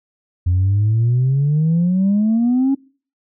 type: exponential sweep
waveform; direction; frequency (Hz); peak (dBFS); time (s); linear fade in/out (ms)
sine; up; 87.1 to 277.2; -11; 0.46-2.75; 10
effects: noise-tail reverb RT60 0.4 s tail -23 dB re dry + tanh soft clip ceiling -10 dBFS